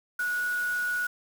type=tone in noise; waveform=sine; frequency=1462 Hz; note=F#6; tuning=21 cents flat; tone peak=-26 dBFS; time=0.19-1.07 s; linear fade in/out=5 ms; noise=white; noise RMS=-43 dBFS; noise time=0.19-1.07 s; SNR=+14 dB; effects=none